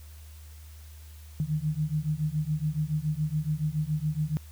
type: beating tone pair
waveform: sine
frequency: 149.6 / 156.7 Hz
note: D3 / D#3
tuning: +32 / +13 cents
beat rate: 7.1 Hz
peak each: -29 / -29 dBFS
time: 1.4-4.37 s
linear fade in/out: 0 ms
effects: added 76 Hz sine -44 dBFS peak until 4.51 s + white hiss -56 dBFS RMS until 4.51 s